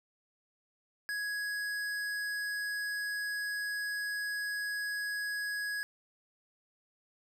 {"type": "tone with hard clipping", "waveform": "sine", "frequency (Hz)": 1667, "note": "G#6", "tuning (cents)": 6, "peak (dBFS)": -35, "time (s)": [1.09, 5.83], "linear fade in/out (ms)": 0, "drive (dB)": 14, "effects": []}